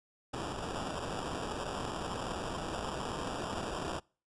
violet noise with sample-and-hold, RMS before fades -38 dBFS, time 0.33-4 s, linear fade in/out 10 ms, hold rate 2100 Hz, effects noise-tail reverb RT60 0.4 s tail -26 dB re dry + resampled to 22050 Hz

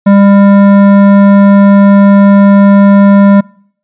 triangle tone with hard clipping, 199.7 Hz, G3, 32 cents sharp, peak -3 dBFS, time 0.06-3.41 s, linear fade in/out 10 ms, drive 17 dB, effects noise-tail reverb RT60 0.6 s tail -25 dB re dry + resampled to 8000 Hz

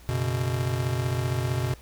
square chord, F# suspended fourth, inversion none, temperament just, 92.5 / 123.33 / 138.75 Hz, F#2 / B2 / C#3, 0 / -2 / +2 cents, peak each -32 / -27 / -33 dBFS, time 0.09-1.74 s, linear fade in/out 0 ms, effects added 60 Hz sine -48 dBFS peak until 1.81 s + pink hiss -53 dBFS RMS until 1.81 s

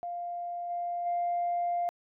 sine tone with level steps, 698.5 Hz, F5, in tune, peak -33 / -30 / -26 dBFS, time 0.03-1.89 s, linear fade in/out 0 ms, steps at 0.69 / 1.05 s, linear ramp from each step 20 ms, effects tanh soft clip ceiling -23 dBFS

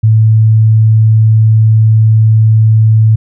sine tone, 110 Hz, A2, in tune, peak -3 dBFS, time 0.03-3.16 s, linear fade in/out 10 ms, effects none

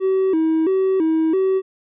triangle tone with vibrato, 349.2 Hz, F4, in tune, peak -12 dBFS, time 0-1.62 s, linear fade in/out 50 ms, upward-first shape square, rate 1.5 Hz, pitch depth 150 cents each way, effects tanh soft clip ceiling -9 dBFS + resampled to 8000 Hz

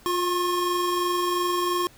square tone pair together, 352.8 / 1081.3 Hz, F4 / C#6, +18 / -43 cents, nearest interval octave + perfect fifth, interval 1939 cents, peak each -26 dBFS, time 0.06-1.87 s, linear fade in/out 0 ms, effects pink hiss -53 dBFS RMS until 1.97 s

